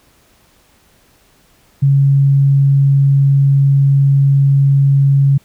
sine tone, 138.59 Hz, C#3, in tune, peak -7 dBFS, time 1.82-5.38 s, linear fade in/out 10 ms, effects pink hiss -52 dBFS RMS until 5.44 s

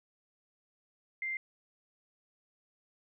sine tone, 2093 Hz, C7, in tune, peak -33 dBFS, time 1.22-1.37 s, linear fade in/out 2 ms, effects none

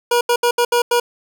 25% pulse tone bursts at uneven times, 480 Hz, B4, 49 cents flat, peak -9 dBFS, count 6, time 0.11-0.21 / 0.29-0.36 / 0.43-0.51 / 0.58-0.65 / 0.72-0.82 / 0.91-1 s, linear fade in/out 5 ms, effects none

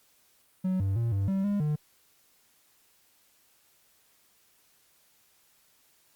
triangle tone with pitch steps, 186.2 / 97.2 / 116.5 / 98.4 / 193.4 / 203.3 / 150.2 Hz, F#3 / G2 / A#2 / G2 / G3 / G#3 / D3, +11 / -14 / -1 / +7 / -23 / -37 / +39 cents, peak -23 dBFS, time 0.64-1.76 s, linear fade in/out 10 ms, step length 160 ms, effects white hiss -65 dBFS RMS until 6.15 s + Opus 48 kbps

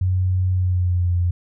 sine tone with pitch glide, 92.3 to 88.03 Hz, F#2 to F2, -4 to +14 cents, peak -16 dBFS, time 0.01-1.31 s, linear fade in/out 5 ms, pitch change -82 cents, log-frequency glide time 0.52-1.12 s, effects none

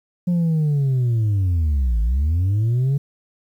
sine linear two-way sweep, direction down then up, 179.1 to 52.5 to 143.1 Hz, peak -13 dBFS, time 0.27-2.98 s, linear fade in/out 10 ms, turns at 2.01 s, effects tanh soft clip ceiling -15 dBFS + 9-bit

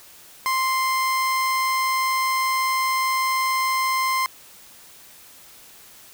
30% pulse tone, 1046.5 Hz, C6, in tune, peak -17 dBFS, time 0.46-4.26 s, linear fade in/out 0 ms, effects white hiss -47 dBFS RMS until 6.13 s

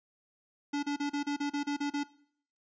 square tone bursts, 287.8 Hz, D4, 35 cents flat, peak -30 dBFS, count 10, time 0.73-2.036 s, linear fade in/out 10 ms, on 100 ms, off 34 ms, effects noise-tail reverb RT60 0.6 s tail -19 dB re dry + resampled to 16000 Hz

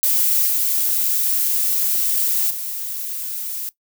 violet noise with level steps, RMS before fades -17 / -19 / -27 dBFS, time 0.03-3.69 s, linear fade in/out 0 ms, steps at 0.46 / 2.5 s, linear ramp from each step 10 ms, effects noise-tail reverb RT60 0.1 s tail -18 dB re dry

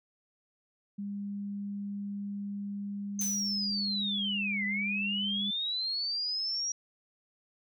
sine tone, 201.7 Hz, G3, 50 cents sharp, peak -34 dBFS, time 0.98-5.51 s, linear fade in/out 10 ms
sine linear two-way sweep, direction down then up, 6272 to 1975.5 to 5740 Hz, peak -30 dBFS, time 3.19-6.72 s, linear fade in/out 2 ms, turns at 4.65 s
blue noise with exponential decay, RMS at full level -36 dBFS, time 3.21-3.66 s, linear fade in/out 2 ms, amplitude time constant 97 ms
effects none

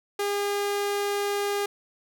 sawtooth tone, 405.8 Hz, G#4, 40 cents flat, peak -21 dBFS, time 0.19-1.66 s, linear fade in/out 5 ms, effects none

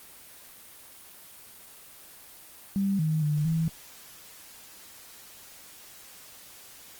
sine tone with pitch steps, 196.7 / 156.7 / 149.5 / 162.2 Hz, G3 / D#3 / D3 / E3, +6 / +13 / +31 / -28 cents, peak -23 dBFS, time 2.76-3.68 s, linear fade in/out 0 ms, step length 230 ms, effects white hiss -49 dBFS RMS until 6.99 s + Opus 24 kbps

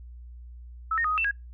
sine tone with pitch steps, 1307 / 1846 / 1245 / 1256 / 2673 / 1643 Hz, E6 / A#6 / D#6 / D#6 / E7 / G#6, -15 / -17 / +1 / +16 / +23 / -19 cents, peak -23 dBFS, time 0.91-1.312 s, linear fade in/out 5 ms, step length 67 ms, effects noise-tail reverb RT60 0.2 s tail -24 dB re dry + added 60 Hz sine -41 dBFS peak until 1.53 s

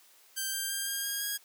5% pulse tone with pitch steps, 1568 / 1582.6 / 1597.3 / 1612.1 / 1627.1 / 1642.2 Hz, G6 / G6 / G6 / G6 / G#6 / G#6, 0 / +16 / +32 / +48 / -36 / -20 cents, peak -21 dBFS, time 0.36-1.38 s, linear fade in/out 20 ms, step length 170 ms, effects white hiss -60 dBFS RMS until 1.44 s + high-pass 400 Hz 12 dB/octave

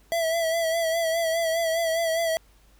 square tone with vibrato, 659.3 Hz, E5, in tune, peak -23 dBFS, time 0.12-2.37 s, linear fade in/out 0 ms, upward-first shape sine, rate 4.9 Hz, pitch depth 42 cents each way, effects added 50 Hz sine -55 dBFS peak until 2.79 s + pink hiss -61 dBFS RMS until 2.79 s

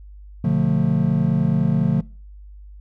triangle chord, B half-diminished seventh, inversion none, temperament just, 123.47 / 148.16 / 177.8 / 222.2 Hz, B2 / D3 / F3 / A3, 0 / +16 / +31 / +17 cents, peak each -23 / -18 / -18 / -21 dBFS, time 0.44-2.01 s, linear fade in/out 5 ms, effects noise-tail reverb RT60 0.4 s tail -23 dB re dry + added 50 Hz sine -38 dBFS peak until 2.8 s

